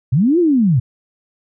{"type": "linear two-way sweep", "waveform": "sine", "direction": "up then down", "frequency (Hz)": [110, 363, 110], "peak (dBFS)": -10, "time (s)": [0.12, 0.8], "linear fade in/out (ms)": 10, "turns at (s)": 0.39, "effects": []}